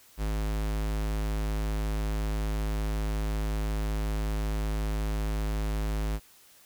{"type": "tone", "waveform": "square", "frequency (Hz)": 52.7, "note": "G#1", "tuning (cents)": 26, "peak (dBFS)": -28, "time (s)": [0.17, 6.2], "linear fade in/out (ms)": 50, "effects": ["white hiss -57 dBFS RMS until 6.65 s"]}